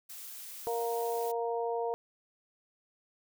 blue noise, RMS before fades -45 dBFS, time 0.09-1.32 s, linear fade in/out 10 ms
harmonic tone, 233.1 Hz, A#3, in tune, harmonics 2 / 3 / 4, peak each -32 / -36 / -38 dBFS, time 0.67-1.94 s, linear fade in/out 0 ms
effects none

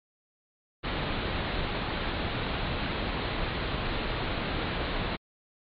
pink low-pass noise, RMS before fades -31 dBFS, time 0.83-5.17 s, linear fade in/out 20 ms, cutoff 4200 Hz, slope 96 dB/octave, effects MP3 48 kbps

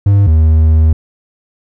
triangle tone pair in turn, 100.2 / 78.98 Hz, G2 / D#2, +38 / +26 cents, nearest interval major third, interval 412 cents, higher first, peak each -3 dBFS, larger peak neither, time 0.06-0.27 / 0.27-0.93 s, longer second, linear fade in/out 5 ms, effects none

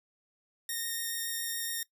5% pulse tone with vibrato, 1845 Hz, A#6, 18 cents flat, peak -23 dBFS, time 0.69-1.83 s, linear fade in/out 2 ms, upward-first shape sine, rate 7.1 Hz, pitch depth 9 cents each way, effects noise-tail reverb RT60 0.1 s tail -20 dB re dry

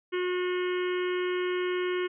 harmonic tone with a mistuned harmonic, 361.9 Hz, F#4, 38 cents flat, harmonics 1 / 3 / 4 / 5 / 6 / 7 / 8 / 9, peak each -27 / -39 / -40 / -41 / -40 / -47 / -43 / -47 dBFS, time 0.12-2.08 s, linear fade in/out 20 ms, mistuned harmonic 9, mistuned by -48 cents, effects none

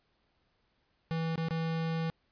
square tone with dropouts, 163.2 Hz, E3, 17 cents flat, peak -31 dBFS, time 1.11-2.1 s, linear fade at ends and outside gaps 0 ms, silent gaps 1.357-1.378 / 1.485-1.508 s, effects pink hiss -74 dBFS RMS until 2.31 s + resampled to 11025 Hz

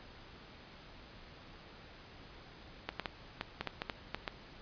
clicks, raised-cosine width 0.3 ms, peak -19 dBFS, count 10, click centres 2.89 / 2.997 / 3.058 / 3.411 / 3.61 / 3.673 / 3.819 / 3.898 / 4.146 / 4.278 s, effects pink hiss -54 dBFS RMS until 4.61 s + resampled to 11025 Hz

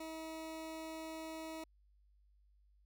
20% pulse tone, 320 Hz, D#4, 49 cents sharp, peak -39 dBFS, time 0-1.64 s, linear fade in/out 5 ms, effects added 50 Hz sine -66 dBFS peak until 2.85 s

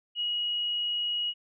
sine tone, 2900 Hz, F#7, 35 cents flat, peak -27 dBFS, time 0.15-1.34 s, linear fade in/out 50 ms, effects none

